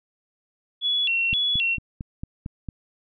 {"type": "tone with vibrato", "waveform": "sine", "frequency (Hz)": 3042, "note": "F#7", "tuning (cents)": 47, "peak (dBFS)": -20, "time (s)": [0.81, 1.78], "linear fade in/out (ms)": 50, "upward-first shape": "square", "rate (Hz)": 1.9, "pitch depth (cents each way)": 190}
{"type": "click train", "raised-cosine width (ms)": 5, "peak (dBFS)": -19, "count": 7, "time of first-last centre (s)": [1.33, 2.687], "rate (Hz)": 4.42}
{"effects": []}